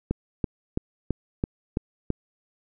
click train, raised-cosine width 3 ms, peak -11 dBFS, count 7, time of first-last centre 0.11-2.103 s, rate 3.01 Hz, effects none

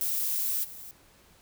violet noise with level steps, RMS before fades -29 / -44 dBFS, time 0.01-0.91 s, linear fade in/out 0 ms, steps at 0.63 s, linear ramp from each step 20 ms, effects pink hiss -59 dBFS RMS until 1.41 s

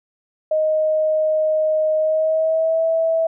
sine tone with pitch glide, 623 to 652.5 Hz, D#5 to E5, +2 to -18 cents, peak -15 dBFS, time 0.51-3.27 s, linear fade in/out 5 ms, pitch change +80 cents, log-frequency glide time 1.97-2.84 s, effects none

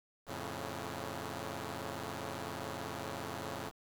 5% pulse chord, F augmented, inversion none, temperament equal with one note detuned, 87.31 / 110.38 / 138.59 Hz, F2 / A2 / C#3, 0 / +6 / 0 cents, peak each -33 dBFS, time 0.26-3.72 s, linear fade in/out 50 ms, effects 9-bit

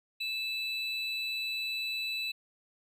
triangle tone pair together, 2623 / 3964 Hz, E7 / B7, -9 / +6 cents, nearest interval perfect fifth, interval 715 cents, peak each -33 / -34 dBFS, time 0.2-2.32 s, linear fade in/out 10 ms, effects none

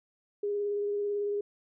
sine tone with vibrato, 409.4 Hz, G#4, 25 cents flat, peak -28 dBFS, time 0.43-1.41 s, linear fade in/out 5 ms, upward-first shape sine, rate 18 Hz, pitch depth 15 cents each way, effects none

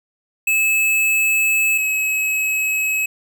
square tone pair in turn, 2600 / 2566 Hz, E7 / E7, -24 / -47 cents, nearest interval unison, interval 23 cents, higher first, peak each -15 / -18 dBFS, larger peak first, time 0.47-1.78 / 1.78-3.06 s, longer first, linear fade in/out 5 ms, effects none

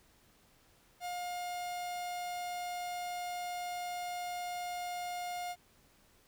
45% pulse tone, 711 Hz, F5, 31 cents sharp, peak -37 dBFS, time 1-5.56 s, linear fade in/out 50 ms, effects pink hiss -66 dBFS RMS until 6.27 s

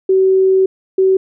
sine tone pair in turn, 380 / 380 Hz, F#4 / F#4, +46 / +46 cents, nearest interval unison, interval 0 cents, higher neither, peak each -8 dBFS, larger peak neither, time 0.09-0.66 / 0.98-1.17 s, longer first, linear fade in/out 5 ms, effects none

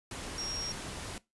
sine tone in noise, 5588 Hz, F8, in tune, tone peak -35 dBFS, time 0.38-0.72 s, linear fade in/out 2 ms, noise pink, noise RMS -41 dBFS, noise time 0.11-1.18 s, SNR +3 dB, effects noise-tail reverb RT60 0.2 s tail -20 dB re dry + resampled to 24000 Hz

